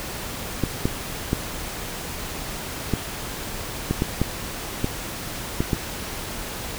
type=clicks; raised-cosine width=3 ms; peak=-7 dBFS; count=10; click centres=0.637 / 0.855 / 1.331 / 2.937 / 3.91 / 4.021 / 4.216 / 4.844 / 5.605 / 5.732 s; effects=pink hiss -32 dBFS RMS until 6.78 s